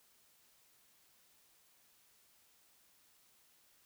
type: silence
effects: white hiss -69 dBFS RMS until 3.85 s